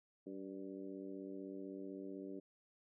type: harmonic tone with a mistuned harmonic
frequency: 95.9 Hz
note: G2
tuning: 37 cents flat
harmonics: 2 / 3 / 4 / 5 / 6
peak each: -53 / -48 / -50 / -56 / -58 dBFS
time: 0.26-2.4 s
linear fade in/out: 10 ms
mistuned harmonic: 6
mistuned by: +48 cents
effects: none